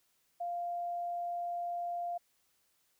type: tone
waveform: sine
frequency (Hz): 697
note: F5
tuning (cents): -4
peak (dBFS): -34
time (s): 0.4-2.18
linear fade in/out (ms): 10
effects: white hiss -74 dBFS RMS until 2.99 s